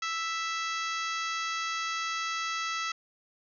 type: harmonic tone with a mistuned harmonic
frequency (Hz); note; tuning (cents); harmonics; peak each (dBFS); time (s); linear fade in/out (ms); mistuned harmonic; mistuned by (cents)
659.3; E5; 0; 2 / 3 / 4 / 5 / 6 / 7 / 8 / 9 / 10; -33 / -37 / -39 / -41 / -43 / -44 / -45 / -46 / -47; 0.02-2.92; 5; 10; -17
effects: none